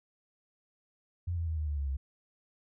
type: tone with pitch steps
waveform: sine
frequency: 87.31 / 83.61 / 80.06 / 76.67 / 73.42 / 70.31 / 67.33 Hz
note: F2 / E2 / D#2 / D#2 / D2 / C#2 / C#2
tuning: 0 / +25 / +50 / -25 / 0 / +25 / -50 cents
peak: -30 dBFS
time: 1.27-1.97 s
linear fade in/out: 10 ms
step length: 100 ms
effects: none